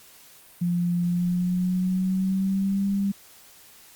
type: tone with pitch glide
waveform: sine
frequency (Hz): 174.61 to 198.27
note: F3 to G3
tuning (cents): 0 to +20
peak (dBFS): -21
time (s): 0.61-3.12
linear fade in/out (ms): 10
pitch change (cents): +220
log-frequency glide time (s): 1.07-2.9
effects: white hiss -51 dBFS RMS until 3.95 s + Opus 48 kbps